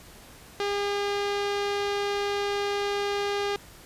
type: tone with low-pass filter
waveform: sawtooth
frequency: 404.9 Hz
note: G#4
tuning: 44 cents flat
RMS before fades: -28 dBFS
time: 0.6-3.56 s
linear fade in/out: 0 ms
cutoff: 4400 Hz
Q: 1.3
effects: pink hiss -49 dBFS RMS until 3.85 s + resampled to 32000 Hz